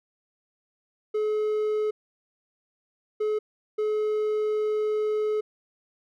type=tone bursts at uneven times; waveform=triangle; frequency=426.9 Hz; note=G#4; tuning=48 cents sharp; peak=-21 dBFS; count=3; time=1.14-1.91 / 3.2-3.39 / 3.78-5.41 s; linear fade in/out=10 ms; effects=none